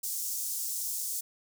pink high-pass noise, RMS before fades -34 dBFS, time 0.03-1.21 s, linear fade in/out 10 ms, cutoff 6300 Hz, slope 24 dB/octave, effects none

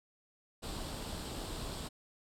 pink noise with comb filter, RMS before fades -41 dBFS, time 0.62-1.89 s, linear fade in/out 20 ms, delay 0.24 ms, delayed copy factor +0.5, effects low-pass 10000 Hz 12 dB/octave

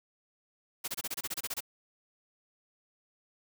white noise bursts, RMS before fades -35 dBFS, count 12, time 0.84-1.606 s, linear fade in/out 10 ms, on 40 ms, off 26 ms, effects none

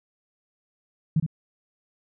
sine tone with echo, 158.1 Hz, D#3, 28 cents sharp, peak -17 dBFS, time 1.16-1.2 s, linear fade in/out 5 ms, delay 64 ms, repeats 1, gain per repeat -6 dB, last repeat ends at 1.264 s, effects none

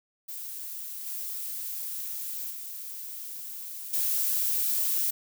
violet noise with level steps, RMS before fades -38 / -35 / -39 / -27 dBFS, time 0.28-5.11 s, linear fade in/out 10 ms, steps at 1.06 / 2.5 / 3.93 s, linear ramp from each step 10 ms, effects none

